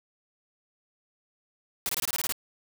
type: noise bursts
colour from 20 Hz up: white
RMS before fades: -29 dBFS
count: 9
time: 1.86-2.323 s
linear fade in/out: 0 ms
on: 31 ms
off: 23 ms
effects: none